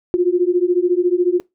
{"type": "beating tone pair", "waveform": "sine", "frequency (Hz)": [349.2, 363.2], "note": ["F4", "F#4"], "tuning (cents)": [0, -32], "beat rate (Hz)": 14, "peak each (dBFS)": -16, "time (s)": [0.14, 1.4], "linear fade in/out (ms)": 0, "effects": ["noise-tail reverb RT60 0.2 s tail -23 dB re dry"]}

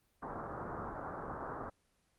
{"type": "low-pass noise", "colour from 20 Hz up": "white", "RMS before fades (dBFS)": -42, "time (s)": [0.22, 1.7], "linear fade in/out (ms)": 10, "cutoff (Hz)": 1400, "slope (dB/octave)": 48, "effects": ["pink hiss -75 dBFS RMS until 2.18 s", "Opus 24 kbps"]}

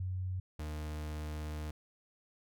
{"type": "tone pair in turn", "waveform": ["sine", "40% pulse"], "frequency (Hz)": [92.5, 76.34], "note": ["F#2", "D#2"], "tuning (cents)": [0, -32], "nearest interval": "minor third", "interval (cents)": 332, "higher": "first", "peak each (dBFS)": [-34, -37], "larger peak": "first", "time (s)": [[0, 0.4], [0.59, 1.71]], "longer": "second", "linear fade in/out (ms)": 5, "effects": []}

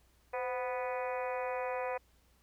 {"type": "harmonic tone with a mistuned harmonic", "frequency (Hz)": 247.3, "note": "B3", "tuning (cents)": 3, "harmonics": [2, 3, 4, 5, 6, 7, 8, 9, 10], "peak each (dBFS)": [-36, -40, -41, -48, -50, -50, -48, -52, -48], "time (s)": [0.33, 1.98], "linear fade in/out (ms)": 10, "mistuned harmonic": 2, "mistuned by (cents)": 60, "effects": ["added 60 Hz sine -67 dBFS peak until 2.42 s", "pink hiss -70 dBFS RMS until 2.42 s"]}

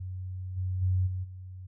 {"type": "tone with level steps", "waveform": "sine", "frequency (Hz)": 92.5, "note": "F#2", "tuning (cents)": 0, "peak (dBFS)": [-34, -28, -23, -30, -40], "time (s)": [0, 1.67], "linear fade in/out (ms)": 10, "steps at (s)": [0.56, 0.81, 1.06, 1.23], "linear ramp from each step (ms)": 20, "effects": []}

